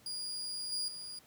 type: tone with level steps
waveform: 35% pulse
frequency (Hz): 4854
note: D#8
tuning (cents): -44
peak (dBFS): -36 / -32 / -41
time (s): 0.06-1.19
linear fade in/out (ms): 2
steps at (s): 0.72 / 0.88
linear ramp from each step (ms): 2
effects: pink hiss -62 dBFS RMS until 1.26 s + high-pass 80 Hz 12 dB/octave